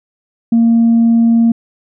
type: tone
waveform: sine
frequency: 230.8 Hz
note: A#3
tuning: 17 cents flat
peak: -5 dBFS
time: 0.52-1.52 s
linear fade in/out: 5 ms
effects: tanh soft clip ceiling -4 dBFS